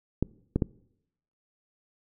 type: clicks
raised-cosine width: 3 ms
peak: -11 dBFS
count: 3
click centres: 0.226 / 0.56 / 0.622 s
effects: noise-tail reverb RT60 0.8 s tail -23 dB re dry